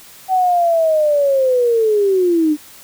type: linear sweep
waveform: sine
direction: down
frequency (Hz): 760 to 293.7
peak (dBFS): -11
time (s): 0.28-2.57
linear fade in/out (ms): 50
effects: white hiss -41 dBFS RMS until 2.83 s